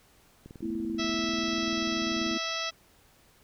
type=click train; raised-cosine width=3 ms; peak=-32 dBFS; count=39; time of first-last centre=0.46-2.314 s; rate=20.5 Hz
type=chord; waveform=sine; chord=A suspended second; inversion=none; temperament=equal with one note detuned; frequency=219.4 / 246.9 / 329.6 Hz; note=A3 / B3 / E4; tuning=-5 / 0 / 0 cents; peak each=-35 / -36 / -32 dBFS; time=0.62-2.38 s; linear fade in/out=10 ms
type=harmonic tone; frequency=657 Hz; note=E5; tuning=6 cents flat; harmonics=1 / 2 / 3 / 4 / 5 / 6 / 7 / 8 / 9; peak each=-39 / -37 / -39 / -38 / -38 / -39 / -43 / -38 / -43 dBFS; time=0.98-2.71 s; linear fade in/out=20 ms
effects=pink hiss -61 dBFS RMS until 3.43 s